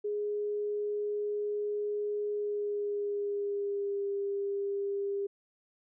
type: tone with pitch glide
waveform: sine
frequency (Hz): 415.3 to 400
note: G#4 to G4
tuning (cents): 0 to +35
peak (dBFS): -30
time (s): 0.04-5.27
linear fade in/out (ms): 10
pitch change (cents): -65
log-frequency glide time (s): 2.33-4.07
effects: none